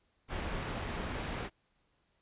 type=low-pass noise; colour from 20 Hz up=pink; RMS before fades=-38 dBFS; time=0.28-1.5 s; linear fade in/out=50 ms; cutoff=2900 Hz; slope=12 dB/octave; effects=pink hiss -75 dBFS RMS until 2.21 s + resampled to 8000 Hz